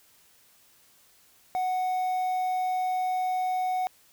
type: tone with quantisation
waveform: triangle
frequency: 740 Hz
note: F#5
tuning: in tune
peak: -23 dBFS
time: 1.55-3.87 s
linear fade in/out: 0 ms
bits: 8
effects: white hiss -60 dBFS RMS until 4.12 s